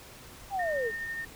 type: linear sweep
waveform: sine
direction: down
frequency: 818 to 415.3 Hz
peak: -28 dBFS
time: 0.5-0.92 s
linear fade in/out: 50 ms
type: tone with tremolo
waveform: sine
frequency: 1827 Hz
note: A#6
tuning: 35 cents flat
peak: -32 dBFS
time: 0.59-1.25 s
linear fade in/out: 5 ms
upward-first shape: sine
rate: 12 Hz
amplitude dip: 30%
effects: pink hiss -49 dBFS RMS until 1.35 s